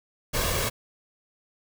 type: noise with comb filter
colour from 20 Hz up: pink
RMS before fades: -26 dBFS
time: 0.33-0.7 s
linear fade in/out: 20 ms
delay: 1.8 ms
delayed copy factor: +0.55
effects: none

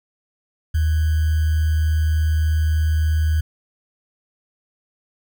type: tone with sample-and-hold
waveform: sine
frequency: 78.3 Hz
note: D#2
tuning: 11 cents sharp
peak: -15 dBFS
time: 0.74-3.41 s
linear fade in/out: 10 ms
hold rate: 1575 Hz
effects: none

